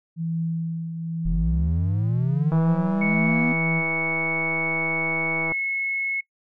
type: tone with tremolo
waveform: sine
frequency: 164.81 Hz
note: E3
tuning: in tune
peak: -22 dBFS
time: 0.16-3.83 s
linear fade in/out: 50 ms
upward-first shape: triangle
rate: 0.97 Hz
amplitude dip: 55%
type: linear sweep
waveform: triangle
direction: up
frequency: 37.13 to 246.9 Hz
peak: -19 dBFS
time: 1.25-3.53 s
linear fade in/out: 10 ms
type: click train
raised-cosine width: 1 ms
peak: -17 dBFS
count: 490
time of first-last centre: 2.52-5.52 s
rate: 163 Hz
type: tone with pitch glide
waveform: sine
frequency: 2217 to 2186 Hz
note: C#7 to C#7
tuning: 0 to -25 cents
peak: -23 dBFS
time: 3.01-6.21 s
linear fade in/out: 10 ms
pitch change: -25 cents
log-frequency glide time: 5.43-5.52 s
effects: noise-tail reverb RT60 0.1 s tail -22 dB re dry